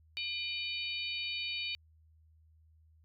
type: harmonic tone with a mistuned harmonic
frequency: 748 Hz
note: F#5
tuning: 19 cents sharp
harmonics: 3 / 4 / 5 / 6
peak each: -39 / -40 / -41 / -42 dBFS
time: 0.17-1.75 s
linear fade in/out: 0 ms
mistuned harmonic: 3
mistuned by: +120 cents
effects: added 79 Hz sine -61 dBFS peak until 3.04 s